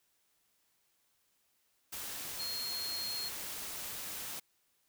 sine tone in noise, 4249 Hz, C8, 26 cents sharp, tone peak -37 dBFS, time 2.39-3.29 s, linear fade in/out 10 ms, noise white, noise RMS -42 dBFS, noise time 1.92-4.4 s, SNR +2 dB, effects white hiss -75 dBFS RMS until 4.88 s

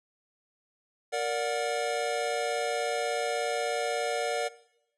square chord, Bb augmented, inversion none, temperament just, 466.2 / 582.7 / 728.4 Hz, Bb4 / D5 / F#5, 0 / -14 / -27 cents, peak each -33 dBFS, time 1.12-4.49 s, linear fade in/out 20 ms, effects noise-tail reverb RT60 0.8 s tail -18 dB re dry + resampled to 24000 Hz

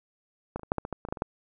clicks, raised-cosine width 1 ms, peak -18 / -29 / -27 / -10 / -14 / -20 / -18 / -22 / -23 / -15 / -26 / -12 dBFS, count 12, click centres 0.56 / 0.595 / 0.633 / 0.719 / 0.783 / 0.851 / 0.927 / 1.051 / 1.087 / 1.125 / 1.172 / 1.221 s, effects none

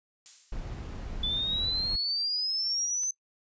violet noise with exponential decay, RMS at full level -38 dBFS, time 0.26-0.95 s, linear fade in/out 0 ms, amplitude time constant 150 ms
brown noise, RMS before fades -37 dBFS, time 0.52-1.96 s, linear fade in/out 5 ms
sine exponential sweep, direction up, 3463 to 6200 Hz, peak -27 dBFS, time 1.23-3.11 s, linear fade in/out 5 ms
click, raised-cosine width 0.2 ms, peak -33 dBFS, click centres 3.034 s
effects noise-tail reverb RT60 0.1 s tail -21 dB re dry + resampled to 16000 Hz

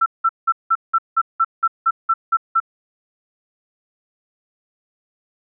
sine tone bursts, 1339 Hz, E6, 27 cents sharp, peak -12 dBFS, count 12, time 0.01-2.602 s, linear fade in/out 10 ms, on 51 ms, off 180 ms, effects none

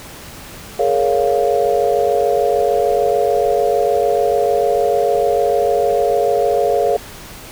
sine chord, Bb minor seventh, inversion third, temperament just, 419.5 / 466.2 / 559.4 / 699.2 Hz, Ab4 / Bb4 / Db5 / F5, +17 / 0 / +16 / +2 cents, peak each -18 dBFS, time 0.79-6.97 s, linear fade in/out 5 ms, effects pink hiss -35 dBFS RMS until 7.51 s

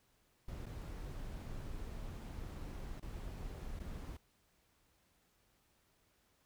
brown noise with dropouts, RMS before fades -45 dBFS, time 0.48-4.17 s, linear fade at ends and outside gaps 5 ms, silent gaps 0.659-0.663 / 2.999-3.025 / 3.793-3.799 s, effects pink hiss -74 dBFS RMS until 6.45 s

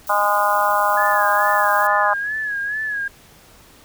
violet noise, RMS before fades -33 dBFS, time 0.07-1.87 s, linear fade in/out 2 ms
harmonic tone, 205.4 Hz, G#3, 19 cents flat, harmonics 3 / 4 / 5 / 6 / 7, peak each -23 / -20 / -20 / -21 / -24 dBFS, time 0.09-2.14 s, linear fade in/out 10 ms
sine tone with vibrato, 1682 Hz, G#6, 22 cents sharp, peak -21 dBFS, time 0.97-3.08 s, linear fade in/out 5 ms, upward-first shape sine, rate 2.3 Hz, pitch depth 71 cents each way
effects pink hiss -48 dBFS RMS until 3.84 s

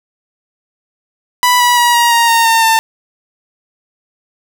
sawtooth tone with pitch steps, 987.8 / 974.2 / 960.8 / 947.6 / 934.5 / 921.6 / 909 / 896.4 Hz, B5 / B5 / B5 / A#5 / A#5 / A#5 / A#5 / A5, 0 / -24 / -48 / +28 / +4 / -20 / -44 / +32 cents, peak -4 dBFS, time 1.43-2.79 s, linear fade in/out 0 ms, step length 170 ms, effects none

